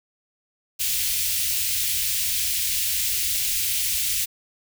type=band-stop noise; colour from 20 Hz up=white; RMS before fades=-24 dBFS; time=0.79-4.26 s; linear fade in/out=20 ms; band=110 to 2300 Hz; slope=24 dB/octave; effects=none